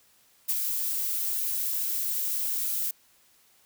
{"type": "noise with ADSR envelope", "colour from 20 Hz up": "violet", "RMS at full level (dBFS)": -25, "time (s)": [0.48, 2.91], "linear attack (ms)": 18, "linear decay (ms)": 40, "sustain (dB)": -4, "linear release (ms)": 6, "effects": ["white hiss -62 dBFS RMS until 3.65 s"]}